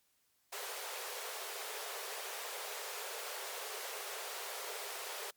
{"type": "high-pass noise", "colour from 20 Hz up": "pink", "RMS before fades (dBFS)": -43, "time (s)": [0.52, 5.31], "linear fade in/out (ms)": 10, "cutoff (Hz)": 390, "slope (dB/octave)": 96, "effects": ["white hiss -75 dBFS RMS until 5.36 s", "MP3 96 kbps"]}